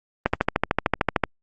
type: click train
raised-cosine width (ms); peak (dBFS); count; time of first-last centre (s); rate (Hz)
0.5; -3; 14; 0.26-1.237; 13.3
effects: Opus 24 kbps